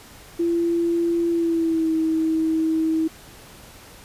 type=tone with pitch glide; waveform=sine; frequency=339.3 to 320.3 Hz; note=F4 to E4; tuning=-50 to -50 cents; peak=-18 dBFS; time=0.39-3.08 s; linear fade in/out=10 ms; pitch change=-100 cents; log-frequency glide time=1.29-1.92 s; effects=pink hiss -45 dBFS RMS until 4.04 s + resampled to 32000 Hz